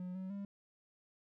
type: tone with pitch steps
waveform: triangle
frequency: 181.3 / 187.8 / 199.6 Hz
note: F#3 / F#3 / G3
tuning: -35 / +26 / +32 cents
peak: -38 dBFS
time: 0-0.45 s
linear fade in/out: 2 ms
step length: 150 ms
effects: none